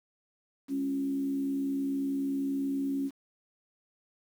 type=tone with frequency modulation; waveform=sine; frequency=274.7 Hz; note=C#4; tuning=16 cents flat; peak=-28 dBFS; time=0.68-3.11 s; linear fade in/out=50 ms; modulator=69.5 Hz; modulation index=0.4; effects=9-bit